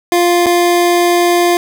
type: tone with dropouts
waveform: 25% pulse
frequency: 349.2 Hz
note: F4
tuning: in tune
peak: -5 dBFS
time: 0.12-1.57 s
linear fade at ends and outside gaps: 1 ms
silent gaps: 0.461-0.466 s
effects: none